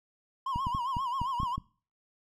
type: tone with vibrato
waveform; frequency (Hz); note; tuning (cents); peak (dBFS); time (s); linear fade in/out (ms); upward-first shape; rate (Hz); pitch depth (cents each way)
triangle; 1017; C6; -50; -28; 0.46-1.56; 5; sine; 7.5; 130
type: clicks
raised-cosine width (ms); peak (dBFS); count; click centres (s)
5; -22; 8; 0.56 / 0.669 / 0.749 / 0.968 / 1.216 / 1.401 / 1.432 / 1.58
effects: noise-tail reverb RT60 0.4 s tail -22 dB re dry